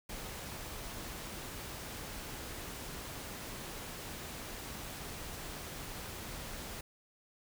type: noise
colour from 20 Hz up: pink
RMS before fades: -44 dBFS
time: 0.09-6.81 s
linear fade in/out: 5 ms
effects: none